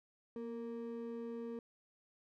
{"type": "ring-modulated tone", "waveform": "triangle", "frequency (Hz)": 349.2, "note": "F4", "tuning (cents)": 0, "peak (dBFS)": -36, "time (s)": [0.36, 1.59], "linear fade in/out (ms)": 2, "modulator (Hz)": 113, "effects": []}